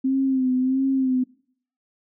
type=tone with vibrato; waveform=sine; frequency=261.6 Hz; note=C4; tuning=in tune; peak=-18 dBFS; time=0.04-1.24 s; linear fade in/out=10 ms; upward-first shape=sine; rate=1.5 Hz; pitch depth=49 cents each way; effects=noise-tail reverb RT60 0.6 s tail -22 dB re dry